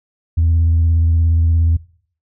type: tone with vibrato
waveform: sine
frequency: 82.41 Hz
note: E2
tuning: in tune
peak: -9 dBFS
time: 0.37-1.77 s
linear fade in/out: 10 ms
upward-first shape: triangle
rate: 17 Hz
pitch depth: 37 cents each way
effects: noise-tail reverb RT60 0.5 s tail -20 dB re dry + tanh soft clip ceiling -8 dBFS